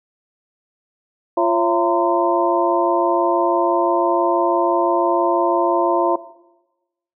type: tone cluster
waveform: sine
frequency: 345.9 / 547 / 675 / 921 / 1027 Hz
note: F4 / C#5 / E5 / A#5 / C6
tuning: -17 / -23 / +41 / -21 / -33 cents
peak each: -19 / -22 / -19 / -22 / -23 dBFS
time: 1.37-6.16 s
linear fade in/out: 5 ms
effects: noise-tail reverb RT60 1.0 s tail -17 dB re dry